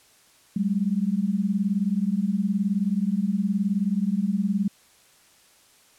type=beating tone pair; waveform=sine; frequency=189.9 / 208.9 Hz; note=F#3 / G#3; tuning=+45 / +10 cents; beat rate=19 Hz; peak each=-24 dBFS; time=0.56-4.68 s; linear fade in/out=5 ms; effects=white hiss -57 dBFS RMS until 5.98 s + low-pass 11000 Hz 12 dB/octave